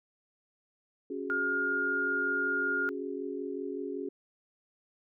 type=chord; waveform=sine; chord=C# suspended fourth; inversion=none; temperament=equal; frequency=277.2 / 370 / 415.3 Hz; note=C#4 / F#4 / G#4; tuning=0 / 0 / 0 cents; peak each=-38 dBFS; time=1.1-4.09 s; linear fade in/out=5 ms
type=tone; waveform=sine; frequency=1418 Hz; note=F6; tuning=26 cents sharp; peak=-28 dBFS; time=1.3-2.89 s; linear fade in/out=0 ms
effects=none